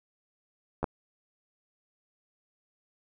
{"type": "clicks", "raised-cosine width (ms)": 1, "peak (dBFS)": [-17, -13], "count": 2, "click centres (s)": [0.83, 0.842], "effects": []}